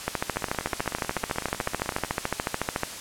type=two click trains; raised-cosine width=0.5 ms; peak=-17 / -9 dBFS; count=29 / 39; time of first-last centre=0.36-2.11 / 0.08-2.834 s; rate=16 / 13.8 Hz; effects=white hiss -37 dBFS RMS until 3 s + low-pass 10000 Hz 12 dB/octave